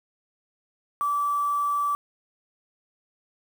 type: tone with quantisation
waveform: sine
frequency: 1158 Hz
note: D6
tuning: 25 cents flat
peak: -22 dBFS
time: 1.01-1.95 s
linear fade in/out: 0 ms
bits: 7
effects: none